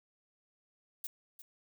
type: noise with echo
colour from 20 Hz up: violet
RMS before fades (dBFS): -40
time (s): 1.04-1.07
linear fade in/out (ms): 2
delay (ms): 350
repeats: 1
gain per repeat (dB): -12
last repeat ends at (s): 1.42
effects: none